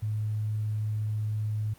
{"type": "tone", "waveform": "sine", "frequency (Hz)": 107.1, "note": "A2", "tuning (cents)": -46, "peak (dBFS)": -27, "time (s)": [0.02, 1.74], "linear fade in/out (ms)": 10, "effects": ["pink hiss -57 dBFS RMS until 1.78 s", "Opus 32 kbps"]}